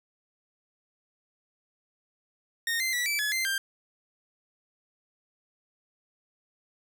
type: tone with pitch steps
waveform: sawtooth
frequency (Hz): 1846 / 2076 / 1951 / 2318 / 1702 / 2080 / 1585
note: A#6 / C7 / B6 / D7 / G#6 / C7 / G6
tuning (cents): -17 / -14 / -22 / -23 / +42 / -11 / +19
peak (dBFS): -23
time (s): 2.67-3.58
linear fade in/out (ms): 2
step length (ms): 130
effects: none